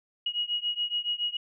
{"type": "beating tone pair", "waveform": "sine", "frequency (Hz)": [2893, 2900.1], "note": ["F#7", "F#7"], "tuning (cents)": [-40, -35], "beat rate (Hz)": 7.1, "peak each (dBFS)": [-30, -31], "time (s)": [0.26, 1.37], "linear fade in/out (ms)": 5, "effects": []}